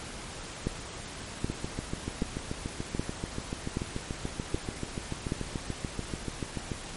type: two click trains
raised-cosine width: 3 ms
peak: -15 / -19 dBFS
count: 7 / 37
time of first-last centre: 0.67-5.321 / 1.5-6.717 s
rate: 1.29 / 6.9 Hz
effects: pink hiss -41 dBFS RMS until 6.96 s + MP3 48 kbps